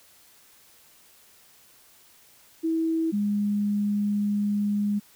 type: tone pair in turn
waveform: sine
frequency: 325 / 205.5 Hz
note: E4 / G#3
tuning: -24 / -18 cents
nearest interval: minor sixth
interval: 794 cents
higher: first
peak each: -22 / -22 dBFS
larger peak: neither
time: 2.63-3.12 / 3.12-5 s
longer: second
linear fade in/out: 20 ms
effects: white hiss -56 dBFS RMS until 5.15 s